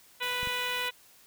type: harmonic tone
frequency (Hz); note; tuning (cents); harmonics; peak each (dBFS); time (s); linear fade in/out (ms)
493.9; B4; 0; 1 / 2 / 3 / 4 / 5 / 6 / 7 / 8; -41 / -37 / -38 / -37 / -36 / -37 / -41 / -41; 0.2-0.91; 20
type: noise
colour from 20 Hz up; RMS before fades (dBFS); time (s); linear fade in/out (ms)
white; -43; 0.22-0.89; 10
type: clicks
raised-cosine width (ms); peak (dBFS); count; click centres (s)
5; -30; 2; 0.431 / 0.473
effects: white hiss -58 dBFS RMS until 1.26 s